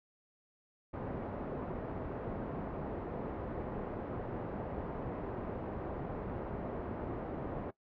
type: low-pass noise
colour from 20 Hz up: white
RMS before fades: -40 dBFS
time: 0.93-7.71 s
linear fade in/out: 10 ms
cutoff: 540 Hz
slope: 12 dB/octave
effects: noise-tail reverb RT60 0.1 s tail -19 dB re dry + low-pass 2000 Hz 12 dB/octave